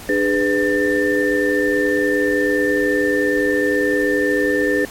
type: tone cluster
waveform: sine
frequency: 296.7 / 410.2 / 499.7 / 1789 Hz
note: D4 / G#4 / B4 / A6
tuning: +18 / -21 / +20 / +28 cents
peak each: -20 dBFS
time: 0.09-4.85 s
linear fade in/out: 2 ms
effects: pink hiss -36 dBFS RMS until 4.9 s + MP3 64 kbps